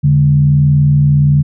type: tone with frequency modulation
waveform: sine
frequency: 144.1 Hz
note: D3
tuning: 33 cents flat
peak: -6 dBFS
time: 0.03-1.43 s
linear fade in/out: 20 ms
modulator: 61.2 Hz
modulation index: 0.45
effects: none